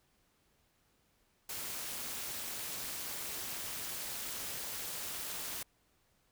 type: noise with amplitude modulation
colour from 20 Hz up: white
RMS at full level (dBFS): -38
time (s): 1.49-5.63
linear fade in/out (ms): 5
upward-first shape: sine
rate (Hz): 290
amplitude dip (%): 65
effects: pink hiss -73 dBFS RMS until 6.31 s